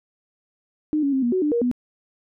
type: tone with pitch steps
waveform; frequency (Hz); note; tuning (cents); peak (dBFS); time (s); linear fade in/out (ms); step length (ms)
sine; 304.9 / 279.8 / 265.8 / 239.4 / 372.5 / 298 / 472.4 / 246.1; D#4 / C#4 / C4 / A#3 / F#4 / D4 / A#4 / B3; -35 / +16 / +27 / +46 / +12 / +25 / +23 / -6; -18; 0.93-1.714; 0; 98
effects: none